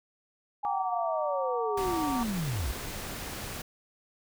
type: linear sweep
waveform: sine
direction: down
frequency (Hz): 830.6 to 47.64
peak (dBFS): -29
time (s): 0.63-2.72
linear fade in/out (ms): 10
type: chord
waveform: sine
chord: Gb augmented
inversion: none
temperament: just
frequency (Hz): 740 / 925 / 1156.2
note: Gb5 / Bb5 / D6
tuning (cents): 0 / -14 / -27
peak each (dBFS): -35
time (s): 0.65-2.23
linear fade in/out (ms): 0
type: noise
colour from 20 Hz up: pink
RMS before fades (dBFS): -38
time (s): 1.77-3.62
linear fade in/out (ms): 5
effects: none